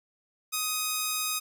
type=tone; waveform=5% pulse; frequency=1253 Hz; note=D#6; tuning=12 cents sharp; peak=-16 dBFS; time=0.52-1.4 s; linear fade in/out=20 ms; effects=none